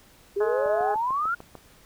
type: exponential sweep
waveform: sine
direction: up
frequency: 391.3 to 1442 Hz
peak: -23 dBFS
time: 0.36-1.35 s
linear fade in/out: 10 ms
type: harmonic tone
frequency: 210.8 Hz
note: G#3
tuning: 26 cents sharp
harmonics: 2 / 3 / 4 / 5 / 6 / 7 / 8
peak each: -28 / -32 / -34 / -36 / -38 / -39 / -40 dBFS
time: 0.4-0.95 s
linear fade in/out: 10 ms
type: click train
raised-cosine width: 1 ms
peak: -26 dBFS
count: 7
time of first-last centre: 0.66-1.553 s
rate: 6.72 Hz
effects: pink hiss -55 dBFS RMS until 1.85 s